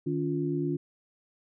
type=tone cluster; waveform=sine; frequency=153.3 / 281.8 / 351.1 Hz; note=D#3 / C#4 / F4; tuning=-25 / +29 / +9 cents; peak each=-31 dBFS; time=0.06-0.77 s; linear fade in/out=10 ms; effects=none